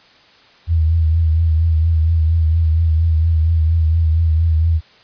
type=tone with vibrato; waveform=sine; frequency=81 Hz; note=E2; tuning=30 cents flat; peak=-11 dBFS; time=0.67-4.81 s; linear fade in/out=50 ms; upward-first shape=triangle; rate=4.3 Hz; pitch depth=61 cents each way; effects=white hiss -48 dBFS RMS until 5.03 s + resampled to 11025 Hz